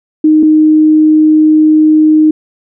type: tone pair in turn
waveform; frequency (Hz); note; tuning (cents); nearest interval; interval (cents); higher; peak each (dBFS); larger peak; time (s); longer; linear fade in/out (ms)
sine; 309.5 / 309.5; D#4 / D#4; -9 / -9; unison; 0; neither; -3; neither; 0.24-0.43 / 0.43-2.31; second; 5
effects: none